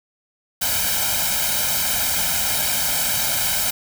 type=noise with comb filter; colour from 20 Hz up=white; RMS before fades=-21 dBFS; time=0.61-3.71 s; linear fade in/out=10 ms; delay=1.3 ms; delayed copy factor=+0.95; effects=none